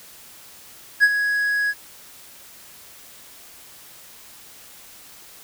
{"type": "tone with ADSR envelope", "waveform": "triangle", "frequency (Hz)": 1666, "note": "G#6", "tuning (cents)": 5, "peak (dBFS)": -7, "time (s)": [1, 1.74], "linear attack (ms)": 35, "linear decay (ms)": 46, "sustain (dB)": -10, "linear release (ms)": 44, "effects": ["white hiss -45 dBFS RMS until 5.43 s"]}